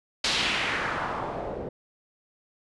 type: noise with low-pass filter sweep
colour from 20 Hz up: white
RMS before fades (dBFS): -29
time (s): 0.24-1.69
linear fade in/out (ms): 5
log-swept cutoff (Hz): 4500 to 420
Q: 1.8
effects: resampled to 24000 Hz